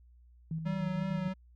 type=tone with tremolo; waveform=sine; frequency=160.9 Hz; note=E3; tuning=42 cents flat; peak=-32 dBFS; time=0.51-1.28 s; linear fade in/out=2 ms; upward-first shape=square; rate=6.7 Hz; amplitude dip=40%
type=tone with vibrato; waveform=square; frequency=189.2 Hz; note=F#3; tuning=39 cents sharp; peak=-34 dBFS; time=0.65-1.34 s; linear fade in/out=20 ms; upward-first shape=sine; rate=2.9 Hz; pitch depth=26 cents each way
effects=added 60 Hz sine -56 dBFS peak until 1.55 s + low-pass 3000 Hz 12 dB/octave